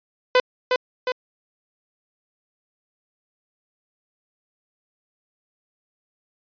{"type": "tone with echo", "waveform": "sawtooth", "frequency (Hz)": 504, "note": "B4", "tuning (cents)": 35, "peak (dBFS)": -9, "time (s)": [0.35, 0.4], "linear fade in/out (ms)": 2, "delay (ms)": 360, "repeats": 2, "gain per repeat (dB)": -4, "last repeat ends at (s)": 1.12, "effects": ["resampled to 11025 Hz"]}